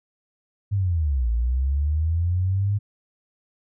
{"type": "linear two-way sweep", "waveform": "sine", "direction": "down then up", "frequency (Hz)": [103.83, 55.6, 103.83], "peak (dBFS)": -19, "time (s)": [0.71, 2.79], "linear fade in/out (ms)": 20, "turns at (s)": 1.3, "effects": []}